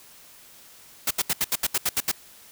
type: noise bursts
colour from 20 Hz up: white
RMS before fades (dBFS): -23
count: 10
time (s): 1.07-2.116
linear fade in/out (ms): 5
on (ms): 38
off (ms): 74
effects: white hiss -50 dBFS RMS until 2.51 s